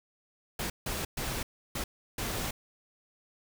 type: noise bursts at uneven times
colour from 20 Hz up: pink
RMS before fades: -34 dBFS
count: 5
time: 0.59-0.7 / 0.86-1.05 / 1.17-1.43 / 1.75-1.84 / 2.18-2.51 s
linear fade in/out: 5 ms
effects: none